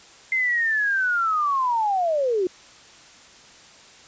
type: linear sweep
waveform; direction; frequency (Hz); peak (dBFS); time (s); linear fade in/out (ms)
sine; down; 2093 to 347.6; -19; 0.32-2.47; 2
effects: white hiss -48 dBFS RMS until 4.07 s + resampled to 16000 Hz